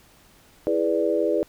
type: chord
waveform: sine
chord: E dominant seventh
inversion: none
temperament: equal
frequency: 329.6 / 415.3 / 493.9 / 587.3 Hz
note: E4 / G#4 / B4 / D5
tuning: 0 / 0 / 0 / 0 cents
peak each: -25 dBFS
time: 0.67-1.43 s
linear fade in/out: 0 ms
effects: pink hiss -55 dBFS RMS until 1.48 s